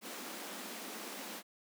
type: high-pass noise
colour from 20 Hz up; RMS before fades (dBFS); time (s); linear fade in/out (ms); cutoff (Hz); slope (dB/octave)
pink; -45; 0.01-1.43; 50; 190; 96
effects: none